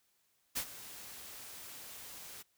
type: noise with ADSR envelope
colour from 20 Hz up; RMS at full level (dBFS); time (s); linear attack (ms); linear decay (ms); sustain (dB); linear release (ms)
white; -34; 0.55-2.43; 22; 74; -15; 18
effects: white hiss -75 dBFS RMS until 2.57 s